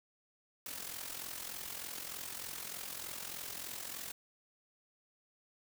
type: noise with amplitude modulation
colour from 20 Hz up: white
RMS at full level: -41 dBFS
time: 0.66-4.12 s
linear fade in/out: 2 ms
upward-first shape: sine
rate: 43.3 Hz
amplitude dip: 65%
effects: none